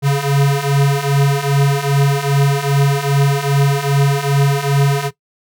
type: beating tone pair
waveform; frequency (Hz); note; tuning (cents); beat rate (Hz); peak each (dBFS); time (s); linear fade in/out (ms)
square; 138.59 / 141.09; C#3 / C#3; 0 / +31; 2.5; -17 / -14; 0.02-5.11; 50
effects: noise-tail reverb RT60 0.1 s tail -18 dB re dry